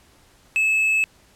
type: tone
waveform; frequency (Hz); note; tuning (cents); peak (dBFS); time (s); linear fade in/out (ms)
triangle; 2600; E7; -24; -15; 0.56-1.04; 0
effects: pink hiss -55 dBFS RMS until 1.35 s + low-pass 12000 Hz 12 dB/octave